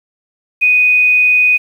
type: tone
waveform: sine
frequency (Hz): 2489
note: D#7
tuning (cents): 0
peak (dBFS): -7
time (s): 0.61-1.58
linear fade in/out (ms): 20
effects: 7-bit